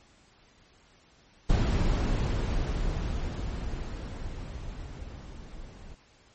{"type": "noise with level ramp", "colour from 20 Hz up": "brown", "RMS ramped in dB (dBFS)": [-23, -45], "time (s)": [1.49, 5.95], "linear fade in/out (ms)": 10, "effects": ["pink hiss -60 dBFS RMS until 6.34 s", "MP3 32 kbps"]}